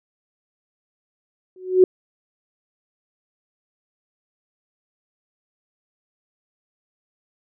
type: tone with exponential growth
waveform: sine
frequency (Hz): 370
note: F#4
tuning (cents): 0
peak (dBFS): -5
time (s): 1.56-1.84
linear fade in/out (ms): 2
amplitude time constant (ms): 60
effects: none